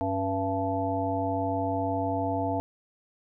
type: harmonic tone with a mistuned harmonic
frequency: 96.9 Hz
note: G2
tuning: 20 cents flat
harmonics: 1 / 3 / 5 / 7 / 9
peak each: -33 / -31 / -35 / -30 / -33 dBFS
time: 0.01-2.6 s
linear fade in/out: 0 ms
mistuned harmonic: 3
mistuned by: -73 cents
effects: none